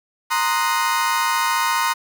35% pulse chord, C half-diminished seventh, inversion third, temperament equal, 932.3 / 1046.5 / 1244.5 / 1480 Hz, Bb5 / C6 / Eb6 / Gb6, 0 / 0 / 0 / 0 cents, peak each -20 / -21 / -23 / -25 dBFS, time 0.3-1.94 s, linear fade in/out 20 ms, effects 8-bit

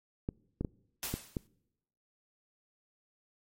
clicks, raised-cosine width 3 ms, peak -20 dBFS, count 5, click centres 0.289 / 0.61 / 0.648 / 1.14 / 1.368 s
white noise with exponential decay, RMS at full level -34 dBFS, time 1.03-1.47 s, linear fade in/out 0 ms, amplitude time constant 94 ms
effects noise-tail reverb RT60 0.9 s tail -25 dB re dry + MP3 64 kbps

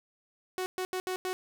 sawtooth tone bursts at uneven times, 370 Hz, F#4, in tune, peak -27 dBFS, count 5, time 0.58-0.66 / 0.78-0.85 / 0.93-1 / 1.07-1.16 / 1.25-1.33 s, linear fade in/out 0 ms, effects none

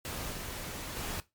pink noise with level steps, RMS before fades -38 / -40 / -37 dBFS, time 0.05-1.2 s, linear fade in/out 0 ms, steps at 0.32 / 0.96 s, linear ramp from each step 10 ms, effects noise-tail reverb RT60 0.2 s tail -17 dB re dry + MP3 96 kbps

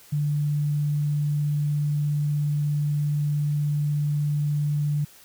sine tone, 147.2 Hz, D3, 4 cents sharp, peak -21 dBFS, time 0.12-5.05 s, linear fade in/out 10 ms, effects white hiss -51 dBFS RMS until 5.24 s

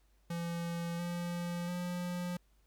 square tone with pitch steps, 170 / 173.57 / 177.22 Hz, F3 / F3 / F3, -46 / -10 / +26 cents, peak -36 dBFS, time 0.3-2.37 s, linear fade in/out 5 ms, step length 690 ms, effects added 50 Hz sine -66 dBFS peak until 2.66 s + pink hiss -75 dBFS RMS until 2.66 s

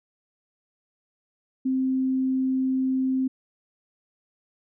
sine tone, 261.6 Hz, C4, in tune, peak -21 dBFS, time 1.65-3.28 s, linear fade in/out 10 ms, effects none

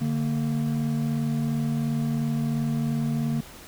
triangle tone pair together, 146.83 / 229.7 Hz, D3 / A#3, 0 / -25 cents, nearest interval minor sixth, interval 775 cents, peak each -24 dBFS, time 0.01-3.41 s, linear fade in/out 5 ms, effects pink hiss -45 dBFS RMS until 3.67 s

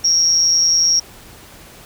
sine tone with amplitude modulation, 5600 Hz, F8, 4 cents sharp, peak -7 dBFS, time 0.04-1 s, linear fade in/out 10 ms, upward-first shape sine, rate 169 Hz, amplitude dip 80%, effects tanh soft clip ceiling -3 dBFS + pink hiss -41 dBFS RMS until 1.85 s

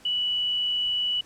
sine tone, 2953 Hz, F#7, 4 cents flat, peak -23 dBFS, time 0.05-1.21 s, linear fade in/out 5 ms, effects pink hiss -53 dBFS RMS until 1.25 s + low-pass 10000 Hz 12 dB/octave

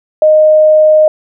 sine tone, 618 Hz, D#5, 12 cents flat, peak -3 dBFS, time 0.22-1.08 s, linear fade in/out 2 ms, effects none

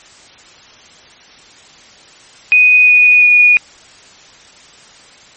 sine tone with pitch steps, 2489 / 2472 / 2455 Hz, D#7 / D#7 / D#7, 0 / -12 / -24 cents, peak -4 dBFS, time 2.52-3.57 s, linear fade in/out 0 ms, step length 350 ms, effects white hiss -41 dBFS RMS until 5.36 s + MP3 32 kbps

